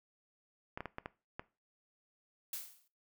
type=clicks; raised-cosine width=0.5 ms; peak=-25 dBFS; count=6; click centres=0.775 / 0.806 / 0.857 / 0.984 / 1.059 / 1.395 s
type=noise with exponential decay; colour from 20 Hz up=blue; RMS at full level=-38 dBFS; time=2.53-2.88 s; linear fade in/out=2 ms; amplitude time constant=76 ms
effects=noise-tail reverb RT60 0.3 s tail -19 dB re dry